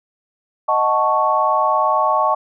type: chord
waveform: sine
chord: D# half-diminished seventh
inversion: none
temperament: equal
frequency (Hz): 622.3 / 740 / 880 / 1108.7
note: D#5 / F#5 / A5 / C#6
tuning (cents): 0 / 0 / 0 / 0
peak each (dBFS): -20 / -22 / -19 / -17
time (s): 0.68-2.35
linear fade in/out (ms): 10
effects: none